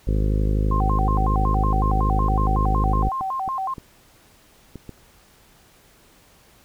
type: harmonic tone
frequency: 52 Hz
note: G#1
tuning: 3 cents sharp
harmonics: 1 / 2 / 3 / 4 / 5 / 6 / 7 / 8 / 9 / 10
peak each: -19 / -25 / -29 / -31 / -33 / -35 / -36 / -37 / -38 / -39 dBFS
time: 0.07-3.09 s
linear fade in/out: 5 ms
type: tone with vibrato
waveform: sine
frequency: 901 Hz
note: A5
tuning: 41 cents sharp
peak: -23 dBFS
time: 0.71-3.74 s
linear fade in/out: 5 ms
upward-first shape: square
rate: 5.4 Hz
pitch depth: 280 cents each way
type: clicks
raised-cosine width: 3 ms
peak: -22 dBFS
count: 7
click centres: 2.28 / 2.565 / 3.21 / 3.478 / 3.782 / 4.757 / 4.893 s
effects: pink hiss -54 dBFS RMS until 6.64 s